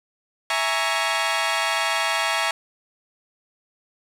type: chord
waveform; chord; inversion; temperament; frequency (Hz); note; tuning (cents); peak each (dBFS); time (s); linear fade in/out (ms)
15% pulse; A# half-diminished seventh; second; equal with one note detuned; 659.3 / 830.6 / 932.3 / 1114.5; E5 / G#5 / A#5 / C#6; 0 / 0 / 0 / +9; -20; 0.5-2.51; 2
effects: low-pass 9000 Hz 12 dB/octave + 8-bit